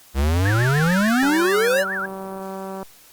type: exponential sweep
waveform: square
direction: up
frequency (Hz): 64.9 to 603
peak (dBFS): -17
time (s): 0.14-1.85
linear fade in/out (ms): 50
type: tone with vibrato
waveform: sine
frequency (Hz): 1568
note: G6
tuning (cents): 0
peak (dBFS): -23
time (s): 0.45-2.06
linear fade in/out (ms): 5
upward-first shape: triangle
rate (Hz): 6.9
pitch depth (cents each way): 300
type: click train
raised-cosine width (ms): 1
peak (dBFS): -19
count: 308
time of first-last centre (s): 1.23-2.829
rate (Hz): 192
effects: white hiss -49 dBFS RMS until 3.12 s + Opus 48 kbps